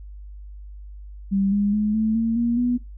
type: tone with pitch steps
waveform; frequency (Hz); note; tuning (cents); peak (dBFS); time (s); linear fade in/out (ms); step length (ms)
sine; 196 / 203.4 / 211 / 219 / 227.2 / 235.8 / 244.7; G3 / G#3 / G#3 / A3 / A#3 / A#3 / B3; 0 / -36 / +28 / -8 / -44 / +20 / -16; -18; 1.31-2.78; 20; 210
effects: noise-tail reverb RT60 0.2 s tail -18 dB re dry + added 50 Hz sine -36 dBFS peak until 2.97 s